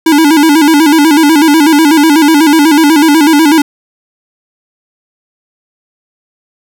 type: tone with vibrato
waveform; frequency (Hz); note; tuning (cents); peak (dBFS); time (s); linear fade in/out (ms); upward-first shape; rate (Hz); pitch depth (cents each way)
square; 305.7; D#4; -30; -4; 0.06-3.62; 5; square; 8.1; 100
effects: none